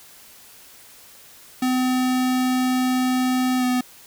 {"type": "tone with pitch glide", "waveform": "square", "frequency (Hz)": [254.7, 250.8], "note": ["C4", "B3"], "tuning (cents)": [-46, 27], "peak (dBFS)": -19, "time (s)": [1.62, 3.81], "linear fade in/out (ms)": 5, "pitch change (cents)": -27, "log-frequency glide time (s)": [3.58, 3.64], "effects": ["white hiss -47 dBFS RMS until 4.06 s"]}